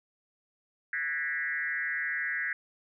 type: tone with frequency modulation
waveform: sine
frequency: 1793 Hz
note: A6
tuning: 32 cents sharp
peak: -29 dBFS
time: 0.93-2.53 s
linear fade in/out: 2 ms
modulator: 152 Hz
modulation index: 1.7
effects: none